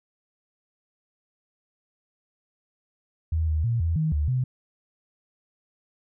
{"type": "tone with pitch steps", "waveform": "sine", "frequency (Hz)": [80.4, 78, 116.9, 82.9, 157.1, 74.5, 127.7], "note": ["E2", "D#2", "A#2", "E2", "D#3", "D2", "C3"], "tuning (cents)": [-43, 5, 5, 10, 17, 25, -42], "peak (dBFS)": -21, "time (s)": [3.32, 4.44], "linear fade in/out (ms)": 5, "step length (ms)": 160, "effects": []}